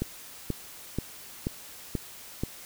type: click train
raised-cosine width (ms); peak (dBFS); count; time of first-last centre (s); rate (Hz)
3; -15; 6; 0.02-2.435; 2.07
effects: white hiss -46 dBFS RMS until 2.65 s